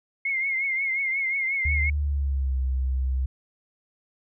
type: tone with vibrato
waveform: sine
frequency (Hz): 2144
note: C7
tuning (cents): +42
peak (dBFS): -23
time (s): 0.25-1.9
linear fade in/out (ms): 5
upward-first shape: triangle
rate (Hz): 5.6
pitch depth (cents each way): 70
type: tone with pitch glide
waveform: sine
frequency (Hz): 73.4 to 65.02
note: D2 to C2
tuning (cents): 0 to -10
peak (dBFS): -22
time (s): 1.65-3.26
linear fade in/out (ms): 5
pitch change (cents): -210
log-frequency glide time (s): 1.97-2.58
effects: none